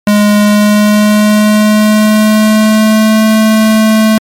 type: tone with pitch glide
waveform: square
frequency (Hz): 207.7 to 218.3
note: G#3 to A3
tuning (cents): 0 to -13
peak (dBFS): -5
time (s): 0.07-4.18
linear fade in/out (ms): 2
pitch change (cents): +87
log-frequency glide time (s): 0.4-3.26
effects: MP3 64 kbps